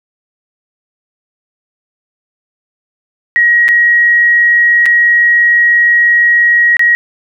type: tone with dropouts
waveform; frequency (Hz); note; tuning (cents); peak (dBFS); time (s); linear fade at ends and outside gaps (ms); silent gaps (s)
sine; 1897; A#6; +30; -5; 3.36-6.95; 0; 3.682-3.688 / 4.857-4.862 / 6.768-6.794
effects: none